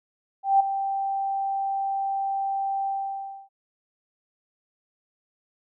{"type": "tone with ADSR envelope", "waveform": "sine", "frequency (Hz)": 784, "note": "G5", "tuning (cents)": 0, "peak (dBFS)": -13, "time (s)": [0.43, 3.49], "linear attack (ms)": 170, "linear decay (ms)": 9, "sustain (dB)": -11, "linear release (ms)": 620, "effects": []}